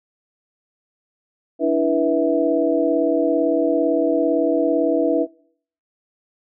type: tone cluster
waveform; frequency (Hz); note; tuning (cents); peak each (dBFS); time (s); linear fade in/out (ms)
sine; 290.7 / 328.5 / 487.7 / 654; D4 / E4 / B4 / E5; -18 / -6 / -22 / -14; -21; 1.59-5.27; 50
effects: noise-tail reverb RT60 0.6 s tail -24 dB re dry